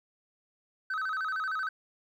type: tone with vibrato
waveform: sine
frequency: 1396 Hz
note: F6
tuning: 1 cent flat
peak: -27 dBFS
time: 0.9-1.69 s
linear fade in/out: 5 ms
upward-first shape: square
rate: 13 Hz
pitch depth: 160 cents each way
effects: tanh soft clip ceiling -29 dBFS + 11-bit